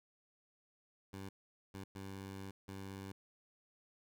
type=tone bursts at uneven times; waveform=15% pulse; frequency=97.1 Hz; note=G2; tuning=16 cents flat; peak=-39 dBFS; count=4; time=1.13-1.29 / 1.74-1.84 / 1.95-2.51 / 2.68-3.12 s; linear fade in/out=5 ms; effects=none